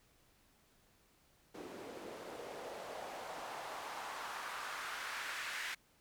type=noise with band-pass filter sweep; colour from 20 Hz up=white; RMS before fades=-45 dBFS; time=1.54-5.75 s; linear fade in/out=10 ms; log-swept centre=340 to 1900 Hz; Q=1.8; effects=pink hiss -70 dBFS RMS until 6 s